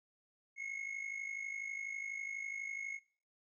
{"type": "tone with amplitude modulation", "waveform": "triangle", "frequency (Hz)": 2175, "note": "C#7", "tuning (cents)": -33, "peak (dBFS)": -35, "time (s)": [0.56, 3], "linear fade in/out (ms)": 50, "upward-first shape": "sine", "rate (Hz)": 52.1, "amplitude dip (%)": 70, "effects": ["noise-tail reverb RT60 0.4 s tail -19 dB re dry", "resampled to 16000 Hz"]}